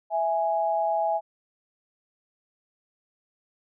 sine tone pair together, 659.2 / 830.6 Hz, E5 / G#5, 0 / 0 cents, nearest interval major third, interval 400 cents, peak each -25 dBFS, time 0.1-1.21 s, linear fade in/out 50 ms, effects none

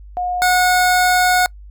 sine / 25% pulse tone pair in turn, 720 / 728.4 Hz, F#5 / F#5, -47 / -27 cents, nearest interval unison, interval 20 cents, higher second, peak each -18 / -8 dBFS, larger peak second, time 0.17-0.42 / 0.42-1.46 s, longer second, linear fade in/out 0 ms, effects noise-tail reverb RT60 0.1 s tail -26 dB re dry + added 50 Hz sine -35 dBFS peak until 1.7 s

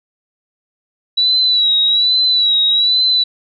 sine tone with vibrato, 3919 Hz, B7, 14 cents flat, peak -10 dBFS, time 1.17-3.24 s, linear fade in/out 10 ms, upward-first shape sine, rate 1.2 Hz, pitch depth 56 cents each way, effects none

